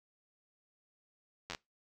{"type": "slowing click train", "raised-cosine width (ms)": 0.2, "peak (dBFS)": -22, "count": 5, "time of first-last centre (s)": [1.5, 1.548], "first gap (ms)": 10, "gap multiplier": 1.13, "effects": ["noise-tail reverb RT60 0.2 s tail -23 dB re dry"]}